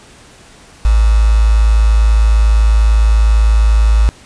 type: tone with quantisation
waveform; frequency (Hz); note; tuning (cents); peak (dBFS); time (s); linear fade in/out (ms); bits
sine; 54.4; A1; -19; -6; 0.85-4.09; 0; 4
effects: pink hiss -41 dBFS RMS until 4.25 s + resampled to 22050 Hz